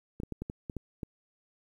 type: clicks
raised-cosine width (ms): 3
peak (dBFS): -23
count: 8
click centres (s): 0.201 / 0.234 / 0.323 / 0.42 / 0.499 / 0.698 / 0.767 / 1.032
effects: 10-bit